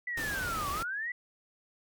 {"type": "linear two-way sweep", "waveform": "sine", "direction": "down then up", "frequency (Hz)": [1997, 1101, 1997], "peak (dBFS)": -32, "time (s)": [0.07, 1.12], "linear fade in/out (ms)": 5, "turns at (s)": 0.7}
{"type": "noise", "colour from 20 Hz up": "pink", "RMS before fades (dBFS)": -38, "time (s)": [0.17, 0.83], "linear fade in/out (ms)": 5}
{"effects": ["MP3 96 kbps"]}